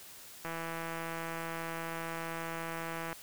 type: click train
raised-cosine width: 0.5 ms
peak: -24 dBFS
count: 443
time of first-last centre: 0.45-3.129 s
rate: 165 Hz
effects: white hiss -51 dBFS RMS until 3.22 s